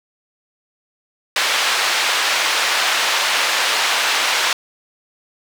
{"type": "band-pass noise", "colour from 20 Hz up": "white", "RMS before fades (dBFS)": -18, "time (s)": [1.36, 4.53], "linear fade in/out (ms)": 2, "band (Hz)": [710, 3700], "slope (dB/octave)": 12, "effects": []}